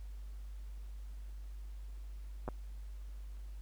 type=clicks; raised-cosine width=1 ms; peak=-25 dBFS; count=2; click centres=2.479 / 2.487 s; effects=added 50 Hz sine -43 dBFS peak until 3.61 s + pink hiss -67 dBFS RMS until 3.61 s